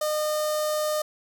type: tone with notch filter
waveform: sawtooth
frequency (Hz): 609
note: D#5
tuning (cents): -37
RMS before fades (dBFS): -26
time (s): 0.01-1.02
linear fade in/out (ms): 5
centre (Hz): 2300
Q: 0.86
effects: none